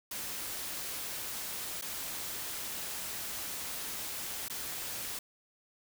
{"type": "noise with dropouts", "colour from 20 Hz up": "white", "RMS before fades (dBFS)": -39, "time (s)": [0.11, 5.19], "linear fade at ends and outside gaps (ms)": 5, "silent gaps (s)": [[1.813, 1.821], [4.484, 4.498]], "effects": []}